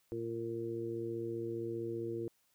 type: harmonic tone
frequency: 115.2 Hz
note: A#2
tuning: 20 cents flat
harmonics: 1 / 2 / 3 / 4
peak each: -45 / -48 / -38 / -42 dBFS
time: 0.12-2.28 s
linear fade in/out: 0 ms
effects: white hiss -74 dBFS RMS until 2.54 s